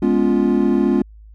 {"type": "chord", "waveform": "triangle", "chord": "C# dominant seventh", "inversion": "second", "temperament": "equal with one note detuned", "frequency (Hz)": [207.7, 246.9, 281.1, 349.2], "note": ["G#3", "B3", "C#4", "E#4"], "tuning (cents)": [0, 0, 24, 0], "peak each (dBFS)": -17, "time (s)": [0.02, 1.02], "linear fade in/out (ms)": 5, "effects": ["added 53 Hz sine -39 dBFS peak until 1.34 s"]}